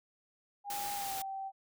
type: tone with pitch glide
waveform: sine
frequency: 812 to 775.8 Hz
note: G#5 to G5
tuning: -39 to -18 cents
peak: -37 dBFS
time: 0.64-1.52 s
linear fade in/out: 50 ms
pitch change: -79 cents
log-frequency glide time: 0.95-1.16 s
type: noise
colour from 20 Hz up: white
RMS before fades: -41 dBFS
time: 0.7-1.22 s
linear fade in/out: 2 ms
effects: none